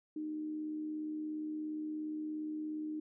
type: tone with amplitude modulation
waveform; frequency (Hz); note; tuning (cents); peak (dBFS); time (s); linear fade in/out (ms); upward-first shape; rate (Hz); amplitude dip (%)
sine; 307.2; D#4; -22; -35; 0.16-3; 5; sine; 77.1; 35
effects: none